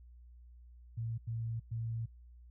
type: tone bursts at uneven times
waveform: sine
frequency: 114.2 Hz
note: A#2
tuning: 35 cents flat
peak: -35 dBFS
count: 3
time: 0.97-1.18 / 1.27-1.6 / 1.71-2.06 s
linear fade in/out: 10 ms
effects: noise-tail reverb RT60 0.1 s tail -24 dB re dry + added 60 Hz sine -53 dBFS peak until 2.5 s